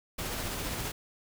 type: noise with tremolo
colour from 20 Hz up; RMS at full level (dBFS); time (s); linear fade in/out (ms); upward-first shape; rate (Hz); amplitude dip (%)
pink; -34; 0.18-0.92; 10; sine; 15; 25
effects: none